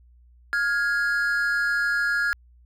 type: tone pair together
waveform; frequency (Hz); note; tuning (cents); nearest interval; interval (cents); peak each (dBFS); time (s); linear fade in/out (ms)
triangle; 1413.8 / 1661; F6 / G#6; +21 / 0; minor third; 279; -22; 0.53-2.33; 0
effects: added 60 Hz sine -51 dBFS peak until 2.65 s